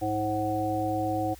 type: harmonic tone with a mistuned harmonic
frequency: 106.4 Hz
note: G#2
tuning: 42 cents sharp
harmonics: 1 / 3 / 5 / 7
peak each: -34 / -30 / -33 / -29 dBFS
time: 0.01-1.35 s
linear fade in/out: 20 ms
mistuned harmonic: 1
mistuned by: -41 cents
effects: added 60 Hz sine -49 dBFS peak until 1.39 s + white hiss -53 dBFS RMS until 1.39 s